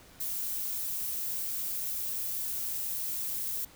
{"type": "noise", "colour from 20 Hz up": "violet", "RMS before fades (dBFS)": -34, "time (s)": [0.2, 3.65], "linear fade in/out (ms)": 5, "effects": ["pink hiss -55 dBFS RMS until 3.75 s"]}